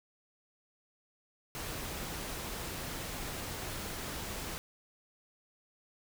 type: noise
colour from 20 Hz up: pink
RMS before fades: -40 dBFS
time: 1.55-4.58 s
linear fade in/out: 0 ms
effects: none